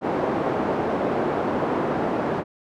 pink band-pass noise, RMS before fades -24 dBFS, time 0.01-2.44 s, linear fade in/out 50 ms, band 260 to 840 Hz, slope 12 dB/octave, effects none

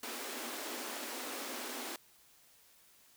pink high-pass noise, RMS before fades -42 dBFS, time 0.03-1.96 s, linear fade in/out 2 ms, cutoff 230 Hz, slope 96 dB/octave, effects white hiss -64 dBFS RMS until 3.16 s

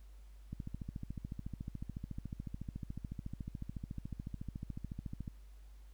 click train, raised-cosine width 5 ms, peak -29 dBFS, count 67, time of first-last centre 0.53-5.278 s, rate 13.9 Hz, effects added 50 Hz sine -52 dBFS peak until 5.93 s + pink hiss -71 dBFS RMS until 5.93 s

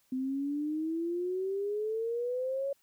sine exponential sweep, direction up, 255.3 to 561 Hz, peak -30 dBFS, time 0.12-2.73 s, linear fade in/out 5 ms, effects white hiss -70 dBFS RMS until 2.82 s

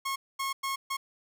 sawtooth tone bursts at uneven times, 1087 Hz, C#6, 34 cents flat, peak -26 dBFS, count 4, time 0.05-0.16 / 0.39-0.53 / 0.63-0.76 / 0.9-0.97 s, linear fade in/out 10 ms, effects none

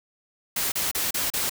white noise bursts, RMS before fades -26 dBFS, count 5, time 0.56-1.496 s, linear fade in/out 5 ms, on 160 ms, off 34 ms, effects none

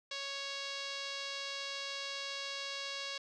5% pulse tone with low-pass filter, 554.4 Hz, C#5, in tune, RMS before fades -41 dBFS, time 0.11-3.18 s, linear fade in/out 5 ms, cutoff 4600 Hz, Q 1.6, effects none

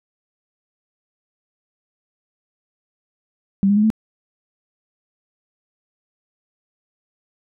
sine tone with pitch steps, 196 / 203.4 / 211 / 219 Hz, G3 / G#3 / G#3 / A3, 0 / -36 / +28 / -8 cents, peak -12 dBFS, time 3.63-3.902 s, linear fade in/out 0 ms, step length 68 ms, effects none

